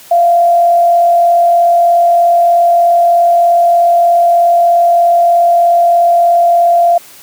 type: tone with frequency modulation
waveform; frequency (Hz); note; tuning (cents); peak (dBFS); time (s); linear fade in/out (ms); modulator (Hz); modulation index
sine; 690; F5; -21; -5; 0.11-6.98; 5; 43.2; 0.31
effects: white hiss -37 dBFS RMS until 7.22 s + high-pass 80 Hz 12 dB/octave